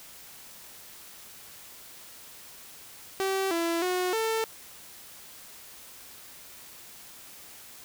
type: tone with pitch steps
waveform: sawtooth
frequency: 385.6 / 335.7 / 364 / 446.2 Hz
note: G4 / E4 / F#4 / A4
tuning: -28 / +32 / -28 / +24 cents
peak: -22 dBFS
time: 3.2-4.44 s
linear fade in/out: 0 ms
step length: 310 ms
effects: white hiss -48 dBFS RMS until 7.84 s